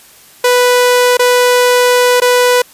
sawtooth tone with dropouts, 493.9 Hz, B4, in tune, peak -3 dBFS, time 0.44-2.62 s, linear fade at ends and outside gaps 5 ms, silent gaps 1.171-1.193 / 2.202-2.218 s, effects white hiss -41 dBFS RMS until 2.73 s + resampled to 32000 Hz

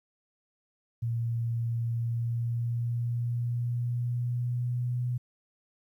sine tone with pitch glide, 116.54 to 123.26 Hz, A#2 to B2, 0 to -3 cents, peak -27 dBFS, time 1.02-5.18 s, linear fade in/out 10 ms, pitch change +97 cents, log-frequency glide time 1.91-5.05 s, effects 11-bit

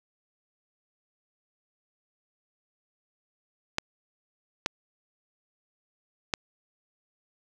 clicks, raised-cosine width 0.2 ms, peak -8 dBFS, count 3, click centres 3.784 / 4.661 / 6.338 s, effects none

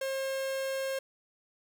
45% pulse tone, 536 Hz, C5, 42 cents sharp, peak -31 dBFS, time 0.01-0.99 s, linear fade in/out 5 ms, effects 11-bit

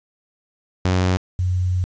sawtooth / sine tone pair in turn, 91.9 / 91 Hz, F#2 / F#2, -11 / -28 cents, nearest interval unison, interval 17 cents, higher first, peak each -12 / -17 dBFS, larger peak first, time 0.85-1.17 / 1.39-1.84 s, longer second, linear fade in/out 0 ms, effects resampled to 16000 Hz + 8-bit

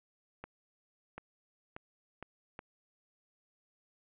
accelerating click train, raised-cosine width 0.5 ms, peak -28 dBFS, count 5, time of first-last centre 0.44-2.591 s, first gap 740 ms, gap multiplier 0.79, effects resampled to 8000 Hz + 11-bit

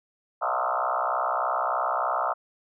sine tone with frequency modulation, 980 Hz, B5, 14 cents flat, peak -23 dBFS, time 0.41-2.34 s, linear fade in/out 20 ms, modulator 63.3 Hz, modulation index 5.9, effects none

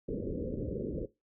white low-pass noise, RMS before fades -36 dBFS, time 0.08-1.06 s, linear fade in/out 10 ms, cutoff 540 Hz, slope 96 dB/octave, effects noise-tail reverb RT60 0.2 s tail -17 dB re dry

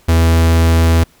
45% pulse tone, 82.41 Hz, E2, in tune, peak -8 dBFS, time 0.08-1.04 s, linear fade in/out 10 ms, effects pink hiss -50 dBFS RMS until 1.2 s

